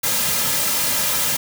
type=noise with comb filter; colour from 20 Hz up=white; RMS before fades=-20 dBFS; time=0.03-1.37 s; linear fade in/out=10 ms; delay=2.7 ms; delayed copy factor=-0.6; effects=none